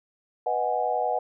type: chord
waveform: sine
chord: G# minor seventh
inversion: first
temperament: equal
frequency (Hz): 493.9 / 622.3 / 740 / 830.6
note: B4 / D#5 / F#5 / G#5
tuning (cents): 0 / 0 / 0 / 0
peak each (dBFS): -30 / -30 / -26 / -30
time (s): 0.46-1.19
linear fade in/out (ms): 5
effects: none